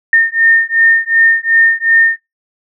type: beating tone pair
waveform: sine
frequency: 1821 / 1823.7 Hz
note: A#6 / A#6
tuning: -41 / -38 cents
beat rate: 2.7 Hz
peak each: -10 dBFS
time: 0.13-2.17 s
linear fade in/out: 2 ms
effects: noise-tail reverb RT60 0.2 s tail -23 dB re dry